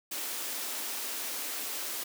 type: high-pass noise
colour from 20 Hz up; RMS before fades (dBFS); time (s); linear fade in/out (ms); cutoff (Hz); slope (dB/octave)
white; -36; 0.11-2.04; 10; 230; 48
effects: none